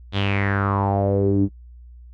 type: tone with low-pass filter sweep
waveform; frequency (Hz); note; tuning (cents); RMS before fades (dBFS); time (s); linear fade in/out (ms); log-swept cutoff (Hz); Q
sawtooth; 99.4; G2; +25; -20; 0.12-1.49; 50; 3600 to 260; 5.6
effects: noise-tail reverb RT60 0.1 s tail -23 dB re dry + added 60 Hz sine -40 dBFS peak until 2.13 s